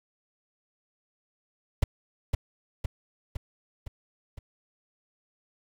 brown noise with echo, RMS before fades -19 dBFS, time 1.82-1.84 s, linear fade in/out 5 ms, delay 510 ms, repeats 5, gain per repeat -4 dB, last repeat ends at 4.39 s, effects none

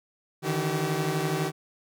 sawtooth tone cluster, 149.3 / 161.3 / 383.1 Hz, D3 / E3 / G4, +29 / -37 / -40 cents, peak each -26 dBFS, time 0.42-1.52 s, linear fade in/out 50 ms, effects none

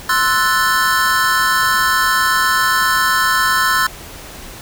square chord, F# half-diminished seventh, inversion second, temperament equal, 1046.5 / 1318.5 / 1480 / 1760 Hz, C6 / E6 / F#6 / A6, 0 / 0 / 0 / 0 cents, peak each -19 dBFS, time 0.09-3.87 s, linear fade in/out 5 ms, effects pink hiss -34 dBFS RMS until 4.61 s

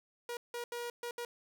sawtooth tone bursts at uneven times, 478 Hz, A#4, 43 cents sharp, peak -34 dBFS, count 5, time 0.29-0.37 / 0.54-0.64 / 0.72-0.9 / 1.03-1.11 / 1.18-1.25 s, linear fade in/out 2 ms, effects none

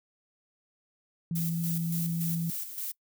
sine tone, 167.2 Hz, E3, 25 cents sharp, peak -28 dBFS, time 1.31-2.5 s, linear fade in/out 2 ms
violet noise with tremolo, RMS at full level -35 dBFS, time 1.35-2.92 s, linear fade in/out 10 ms, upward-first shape square, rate 3.5 Hz, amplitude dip 55%
effects noise-tail reverb RT60 0.1 s tail -23 dB re dry

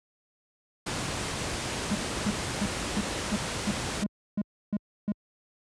pink low-pass noise, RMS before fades -32 dBFS, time 0.86-4.04 s, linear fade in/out 10 ms, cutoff 9700 Hz, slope 48 dB/octave
triangle tone bursts, 206.4 Hz, G#3, 10 cents flat, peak -22 dBFS, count 10, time 1.91-5.12 s, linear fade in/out 2 ms, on 42 ms, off 310 ms
effects high-pass 60 Hz 12 dB/octave

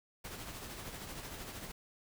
pink noise with tremolo, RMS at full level -44 dBFS, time 0.24-1.72 s, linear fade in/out 10 ms, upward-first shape sine, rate 13 Hz, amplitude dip 40%, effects none

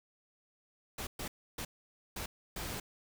pink noise bursts at uneven times, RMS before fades -40 dBFS, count 5, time 0.98-1.07 / 1.19-1.28 / 1.58-1.65 / 2.16-2.26 / 2.56-2.8 s, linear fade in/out 5 ms, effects none

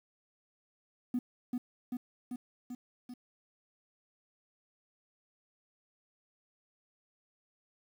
triangle tone with echo, 246.9 Hz, B3, in tune, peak -25 dBFS, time 1.14-1.19 s, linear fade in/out 5 ms, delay 390 ms, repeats 5, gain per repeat -3 dB, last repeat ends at 3.14 s, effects tanh soft clip ceiling -26 dBFS + 10-bit

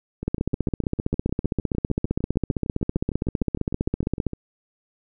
two click trains, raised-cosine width 3 ms, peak -17 / -9 dBFS, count 28 / 62, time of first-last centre 0.23-4.333 / 0.28-4.267 s, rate 6.58 / 15.3 Hz, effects none

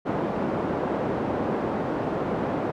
pink band-pass noise, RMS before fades -27 dBFS, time 0.05-2.72 s, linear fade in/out 20 ms, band 200 to 800 Hz, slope 12 dB/octave, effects none

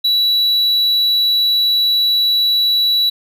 triangle tone, 3929 Hz, B7, 10 cents flat, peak -10 dBFS, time 0.04-3.1 s, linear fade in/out 10 ms, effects none

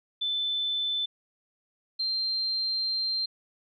sine tone pair in turn, 3520 / 4160 Hz, A7 / C8, 0 / -11 cents, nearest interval minor third, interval 289 cents, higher second, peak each -26 / -26 dBFS, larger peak neither, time 0.21-1.06 / 1.99-3.26 s, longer second, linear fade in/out 10 ms, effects none

